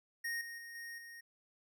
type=tone with level steps; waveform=square; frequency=1860 Hz; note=A#6; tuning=4 cents flat; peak=-37 / -45 / -48 / -45 / -50 dBFS; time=0.24-1.21 s; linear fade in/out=10 ms; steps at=0.41 / 0.58 / 0.75 / 0.98 s; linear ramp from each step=2 ms; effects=none